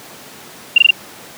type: tone bursts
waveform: sine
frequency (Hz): 2780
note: F7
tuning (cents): -9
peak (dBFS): -3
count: 4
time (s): 0.76-0.908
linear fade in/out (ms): 5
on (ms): 22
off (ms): 20
effects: pink hiss -36 dBFS RMS until 1.37 s + high-pass 200 Hz 12 dB/octave